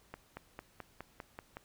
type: accelerating click train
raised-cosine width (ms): 0.5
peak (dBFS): -28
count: 8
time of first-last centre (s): 0.14-1.569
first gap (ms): 230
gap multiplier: 0.96
effects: pink hiss -66 dBFS RMS until 1.64 s